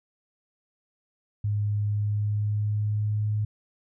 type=tone with pitch glide; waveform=sine; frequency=103.83 to 105.95 Hz; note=G#2 to G#2; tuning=0 to +35 cents; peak=-23 dBFS; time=1.44-3.45 s; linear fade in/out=5 ms; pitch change=+35 cents; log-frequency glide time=1.86-3.32 s; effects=none